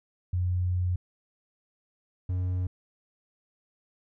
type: tone pair in turn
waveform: sine / triangle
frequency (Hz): 89.9 / 91.15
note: F#2 / F#2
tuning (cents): -49 / -25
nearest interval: unison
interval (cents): 24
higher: second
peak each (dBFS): -24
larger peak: neither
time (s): 0.33-0.96 / 2.29-2.67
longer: first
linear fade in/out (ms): 5
effects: none